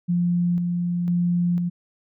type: tone with tremolo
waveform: sine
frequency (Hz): 174.8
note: F3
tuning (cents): +2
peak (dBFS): -18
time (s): 0.08-1.7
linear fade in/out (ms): 20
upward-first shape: square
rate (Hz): 1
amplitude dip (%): 30
effects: none